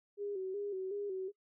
sine tone with vibrato, 392 Hz, G4, in tune, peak -36 dBFS, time 0.17-1.32 s, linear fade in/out 50 ms, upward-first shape square, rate 2.7 Hz, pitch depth 66 cents each way, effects noise-tail reverb RT60 0.1 s tail -25 dB re dry

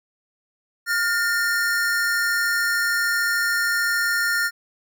square tone pair together, 1415 / 1813.4 Hz, F6 / A#6, +22 / -48 cents, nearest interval major third, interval 430 cents, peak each -23 / -23 dBFS, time 0.86-4.51 s, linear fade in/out 50 ms, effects none

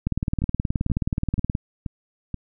two click trains, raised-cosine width 5 ms, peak -15 / -10 dBFS, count 5 / 29, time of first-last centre 0.42-2.343 / 0.07-1.551 s, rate 2.08 / 18.9 Hz, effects none

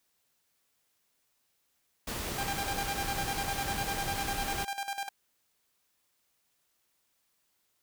pink noise, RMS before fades -36 dBFS, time 2.07-4.65 s, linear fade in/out 5 ms
sawtooth tone with tremolo, 796 Hz, G5, 26 cents sharp, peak -28 dBFS, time 2.38-5.09 s, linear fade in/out 5 ms, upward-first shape square, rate 10 Hz, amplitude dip 70%
effects white hiss -75 dBFS RMS until 7.82 s

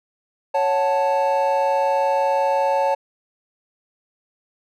triangle chord, F# minor, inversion second, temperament equal, 554.4 / 740 / 880 Hz, C#5 / F#5 / A5, 0 / 0 / 0 cents, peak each -18 / -24 / -18 dBFS, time 0.54-2.95 s, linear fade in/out 10 ms, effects none

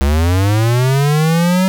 square linear sweep, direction up, 67.1 to 190.2 Hz, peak -11 dBFS, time 0.01-1.68 s, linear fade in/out 0 ms, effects none

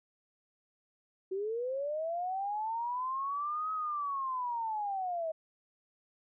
sine linear two-way sweep, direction up then down, 370 to 1279 to 628 Hz, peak -32 dBFS, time 1.31-5.32 s, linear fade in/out 10 ms, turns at 3.72 s, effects none

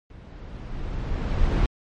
brown noise with level ramp, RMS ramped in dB -42 to -19 dBFS, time 0.1-1.66 s, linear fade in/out 2 ms, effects low-pass 4000 Hz 12 dB/octave + MP3 48 kbps

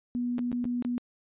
sine tone with dropouts, 243.6 Hz, B3, 24 cents flat, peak -27 dBFS, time 0.15-0.98 s, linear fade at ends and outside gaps 0 ms, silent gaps 0.383-0.391 / 0.517-0.528 / 0.643-0.653 / 0.824-0.849 s, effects resampled to 8000 Hz

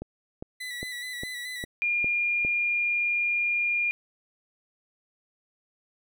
click train, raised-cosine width 2 ms, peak -22 dBFS, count 7, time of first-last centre 0.02-2.449 s, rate 2.47 Hz
30% pulse tone with vibrato, 1975.5 Hz, B6, in tune, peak -31 dBFS, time 0.6-1.65 s, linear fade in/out 10 ms, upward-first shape square, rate 4.7 Hz, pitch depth 27 cents each way
sine tone, 2413 Hz, D7, 46 cents sharp, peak -23 dBFS, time 1.82-3.91 s, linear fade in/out 0 ms
effects none

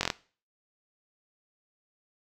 slowing click train, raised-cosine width 0.2 ms, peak -9 dBFS, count 5, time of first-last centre 0.01-0.102 s, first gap 21 ms, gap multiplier 1.06, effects noise-tail reverb RT60 0.4 s tail -19 dB re dry

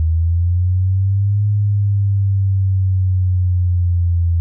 sine linear two-way sweep, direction up then down, 79.2 to 103.83 to 84.3 Hz, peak -12 dBFS, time 0-4.4 s, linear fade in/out 0 ms, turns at 1.46 s, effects none

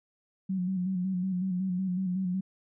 sine tone with vibrato, 185 Hz, F#3, in tune, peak -27 dBFS, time 0.49-2.41 s, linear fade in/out 10 ms, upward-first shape square, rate 5.4 Hz, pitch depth 47 cents each way, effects none

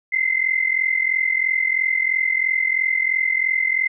sine tone pair together, 2050 / 2093 Hz, C7 / C7, -36 / 0 cents, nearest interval unison, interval 36 cents, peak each -20 dBFS, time 0.12-3.88 s, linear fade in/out 10 ms, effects none

